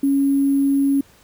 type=tone with sample-and-hold; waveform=sine; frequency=277.2 Hz; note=C#4; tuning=in tune; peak=-14 dBFS; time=0.03-1.01 s; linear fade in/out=5 ms; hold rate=11025 Hz; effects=pink hiss -52 dBFS RMS until 1.23 s